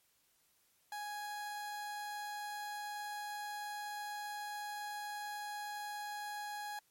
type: tone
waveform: 30% pulse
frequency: 830.6 Hz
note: G#5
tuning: in tune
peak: -38 dBFS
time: 0.92-6.79 s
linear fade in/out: 2 ms
effects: white hiss -73 dBFS RMS until 6.9 s + MP3 64 kbps